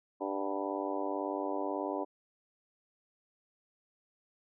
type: harmonic tone with a mistuned harmonic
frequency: 98.2 Hz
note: G2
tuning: 4 cents sharp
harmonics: 3 / 4 / 5 / 6 / 7 / 8 / 9 / 10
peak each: -38 / -39 / -42 / -39 / -44 / -42 / -43 / -42 dBFS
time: 0.2-2.05 s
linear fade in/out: 20 ms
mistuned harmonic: 8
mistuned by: -45 cents
effects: none